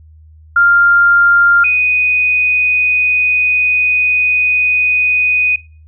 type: tone pair in turn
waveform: sine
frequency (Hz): 1396.9 / 2489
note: F6 / D#7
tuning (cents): 0 / 0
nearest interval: minor seventh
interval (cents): 1000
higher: second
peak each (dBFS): -6 / -9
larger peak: first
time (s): 0.56-1.64 / 1.64-5.56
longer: second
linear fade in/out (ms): 5
effects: noise-tail reverb RT60 0.4 s tail -21 dB re dry + added 78 Hz sine -38 dBFS peak until 5.87 s